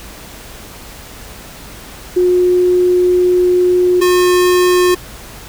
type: tone pair in turn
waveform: sine / square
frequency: 360.2 / 360.2 Hz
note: F#4 / F#4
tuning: -46 / -46 cents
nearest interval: unison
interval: 0 cents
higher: neither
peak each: -8 / -9 dBFS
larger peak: first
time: 2.16-4.01 / 4.01-4.95 s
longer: first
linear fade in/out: 10 ms
effects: added 50 Hz sine -39 dBFS peak until 5.48 s + pink hiss -34 dBFS RMS until 5.48 s